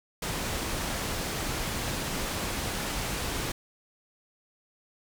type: low-pass noise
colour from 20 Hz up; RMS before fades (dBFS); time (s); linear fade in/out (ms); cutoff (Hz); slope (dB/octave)
pink; -32; 0.22-3.52; 5; 12000; 12
effects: none